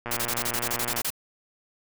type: click train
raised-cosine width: 0.5 ms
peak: -17 dBFS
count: 114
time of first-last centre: 0.06-1.01 s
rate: 119 Hz
type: noise bursts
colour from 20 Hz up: white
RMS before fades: -28 dBFS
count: 12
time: 0.11-1.104 s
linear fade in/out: 5 ms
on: 59 ms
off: 26 ms
effects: none